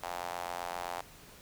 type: tone with high-pass filter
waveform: sawtooth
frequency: 87.7 Hz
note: F2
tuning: 8 cents sharp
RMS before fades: -39 dBFS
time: 0.03-1.01 s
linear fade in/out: 5 ms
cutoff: 770 Hz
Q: 3
effects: pink hiss -54 dBFS RMS until 1.41 s